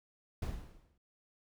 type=noise with exponential decay; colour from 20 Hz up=brown; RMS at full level=-34 dBFS; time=0.42-0.98 s; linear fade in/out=5 ms; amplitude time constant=120 ms; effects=none